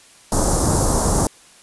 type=band-stop noise; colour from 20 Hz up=pink; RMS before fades=-17 dBFS; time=0.32-1.27 s; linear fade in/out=2 ms; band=1100 to 6200 Hz; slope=24 dB/octave; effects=white hiss -48 dBFS RMS until 1.62 s + resampled to 24000 Hz